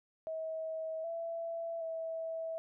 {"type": "tone with pitch steps", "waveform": "sine", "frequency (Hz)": [641, 667, 652], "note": ["E5", "E5", "E5"], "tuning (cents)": [-49, 20, -19], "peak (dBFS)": -36, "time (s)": [0.27, 2.58], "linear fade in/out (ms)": 0, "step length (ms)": 770, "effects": []}